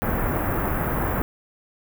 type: band-stop noise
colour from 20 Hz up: pink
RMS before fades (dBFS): -24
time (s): 0.02-1.22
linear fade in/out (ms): 0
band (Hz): 1700 to 15000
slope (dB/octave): 24
effects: none